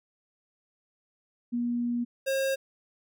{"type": "tone pair in turn", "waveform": ["sine", "square"], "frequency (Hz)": [239.7, 538.1], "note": ["A#3", "C5"], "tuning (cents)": [48, 48], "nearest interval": "octave + major second", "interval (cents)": 1400, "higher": "second", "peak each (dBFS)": -26, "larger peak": "neither", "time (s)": [[1.52, 2.05], [2.26, 2.56]], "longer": "first", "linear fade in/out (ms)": 20, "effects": []}